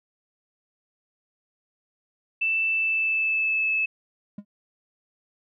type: tone with pitch glide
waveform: sine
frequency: 2653 to 2606 Hz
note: E7 to E7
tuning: +10 to -20 cents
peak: -21 dBFS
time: 2.41-3.86 s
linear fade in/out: 10 ms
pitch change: -30 cents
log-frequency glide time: 2.66-3.7 s
type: tone with exponential decay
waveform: triangle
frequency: 204.2 Hz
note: G#3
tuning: 29 cents flat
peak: -28 dBFS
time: 4.38-4.45 s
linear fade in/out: 5 ms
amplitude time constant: 15 ms
effects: none